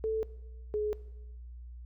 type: tone pair in turn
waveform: sine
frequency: 440 / 422.1 Hz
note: A4 / G#4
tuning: 0 / +28 cents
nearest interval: minor second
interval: 72 cents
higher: first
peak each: -28 dBFS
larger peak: neither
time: 0.04-0.23 / 0.74-0.93 s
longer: neither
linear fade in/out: 0 ms
effects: noise-tail reverb RT60 1.0 s tail -19 dB re dry + added 60 Hz sine -43 dBFS peak until 1.85 s